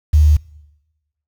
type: tone with quantisation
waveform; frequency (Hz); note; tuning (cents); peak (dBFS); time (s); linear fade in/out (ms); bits
sine; 75.5; D2; +48; -7; 0.13-0.37; 10; 6
effects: noise-tail reverb RT60 1.0 s tail -23 dB re dry